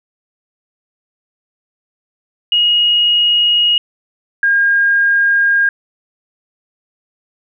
sine tone pair in turn, 2882 / 1617.5 Hz, F#7 / G#6, -46 / -46 cents, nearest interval minor seventh, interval 1000 cents, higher first, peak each -9 dBFS, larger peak neither, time 2.52-3.78 / 4.43-5.69 s, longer neither, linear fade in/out 2 ms, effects none

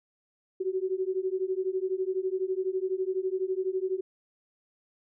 sine beating tone pair, 370 / 382 Hz, F#4 / G4, 0 / -45 cents, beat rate 12 Hz, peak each -30 dBFS, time 0.6-4.01 s, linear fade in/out 10 ms, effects none

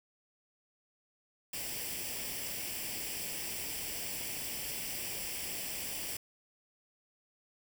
white noise with comb filter, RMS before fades -39 dBFS, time 1.53-6.17 s, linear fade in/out 5 ms, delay 0.38 ms, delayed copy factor +0.65, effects none

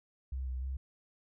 sine tone with pitch steps, 65.4 / 63.6 / 66.2 Hz, C2 / C2 / C2, 0 / -48 / +21 cents, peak -34 dBFS, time 0.32-0.77 s, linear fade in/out 5 ms, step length 150 ms, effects none

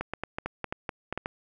clicks, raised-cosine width 0.5 ms, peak -16 dBFS, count 11, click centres 0.01 / 0.136 / 0.236 / 0.385 / 0.46 / 0.643 / 0.725 / 0.892 / 1.126 / 1.176 / 1.259 s, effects none

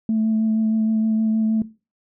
sine tone with vibrato, 220 Hz, A3, in tune, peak -16 dBFS, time 0.09-1.62 s, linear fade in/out 2 ms, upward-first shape sine, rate 6.4 Hz, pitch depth 17 cents each way, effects noise-tail reverb RT60 0.3 s tail -18 dB re dry + tanh soft clip ceiling -13 dBFS

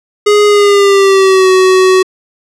square tone with pitch glide, 415.3 to 374.3 Hz, G#4 to F#4, 0 to +20 cents, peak -5 dBFS, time 0.26-2.03 s, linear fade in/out 10 ms, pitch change -180 cents, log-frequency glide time 0.46-1.49 s, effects low-pass 8000 Hz 12 dB/octave

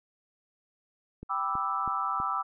click train, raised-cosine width 3 ms, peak -28 dBFS, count 4, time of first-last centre 1.23-2.201 s, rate 3.09 Hz
sine chord, E minor seventh, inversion first, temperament equal with one note detuned, 784 / 987.8 / 1178.1 / 1318.5 Hz, G5 / B5 / D6 / E6, 0 / 0 / +5 / 0 cents, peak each -36 / -35 / -32 / -31 dBFS, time 1.29-2.43 s, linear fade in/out 20 ms
effects none

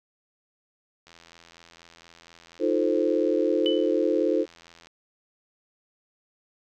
click train, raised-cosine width 0.2 ms, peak -32 dBFS, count 321, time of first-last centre 1.07-4.87 s, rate 84.2 Hz
sine chord, F dominant seventh, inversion third, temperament equal, 311.1 / 349.2 / 440 / 523.3 Hz, Eb4 / F4 / A4 / C5, 0 / 0 / 0 / 0 cents, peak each -26 dBFS, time 2.59-4.46 s, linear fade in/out 50 ms
sine tone with exponential decay, 2998 Hz, F#7, 22 cents sharp, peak -23 dBFS, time 3.66-3.93 s, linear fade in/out 0 ms, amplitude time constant 58 ms
effects none

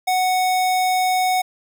square tone, 740 Hz, F#5, in tune, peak -17 dBFS, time 0.07-1.42 s, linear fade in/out 10 ms, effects none

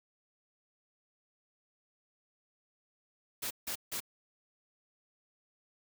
white noise bursts, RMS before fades -37 dBFS, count 3, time 3.42-4.004 s, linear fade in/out 10 ms, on 88 ms, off 160 ms, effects none

